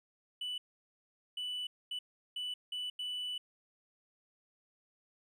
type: tone bursts at uneven times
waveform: triangle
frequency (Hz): 2974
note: F#7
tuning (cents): +8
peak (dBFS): -34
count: 6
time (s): 0.41-0.58 / 1.37-1.67 / 1.91-1.99 / 2.36-2.54 / 2.72-2.9 / 2.99-3.38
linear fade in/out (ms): 5
effects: tanh soft clip ceiling -30 dBFS